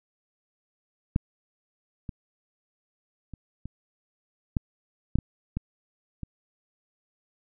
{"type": "clicks", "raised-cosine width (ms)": 5, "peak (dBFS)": [-10, -22, -27, -24, -12, -9, -15, -16, -22], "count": 9, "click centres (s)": [1.161, 2.092, 3.337, 3.656, 4.568, 5.156, 5.187, 5.57, 6.233], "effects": []}